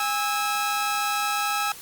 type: tone pair together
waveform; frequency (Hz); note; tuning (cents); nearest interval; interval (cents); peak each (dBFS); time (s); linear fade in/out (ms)
sawtooth; 819 / 1300.1; G#5 / E6; -24 / -24; minor sixth; 800; -23 / -22; 0-1.72; 2
effects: white hiss -42 dBFS RMS until 1.81 s + Opus 48 kbps